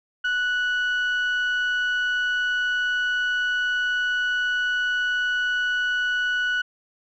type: tone pair together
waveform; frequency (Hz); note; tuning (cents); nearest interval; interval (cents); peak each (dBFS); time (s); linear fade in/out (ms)
sine; 1478.7 / 2943; F#6 / F#7; -1 / -10; octave; 1191; -20 / -29; 0.24-6.62; 10
effects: tanh soft clip ceiling -17 dBFS